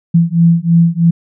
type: beating tone pair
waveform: sine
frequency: 166.7 / 169.8 Hz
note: E3 / F3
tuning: +20 / -48 cents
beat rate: 3.1 Hz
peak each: -10 dBFS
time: 0.14-1.11 s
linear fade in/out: 10 ms
effects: none